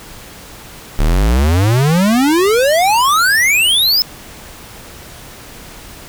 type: exponential sweep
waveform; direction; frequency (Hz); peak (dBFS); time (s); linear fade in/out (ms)
square; up; 34.65 to 5274; -10; 0.99-4.02; 0
effects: pink hiss -35 dBFS RMS until 6.08 s